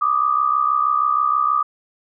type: tone pair together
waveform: sine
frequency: 1174.7 / 1241 Hz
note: D6 / D#6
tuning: 0 / -5 cents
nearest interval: minor second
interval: 95 cents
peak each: -18 dBFS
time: 0.01-1.63 s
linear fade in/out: 10 ms
effects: none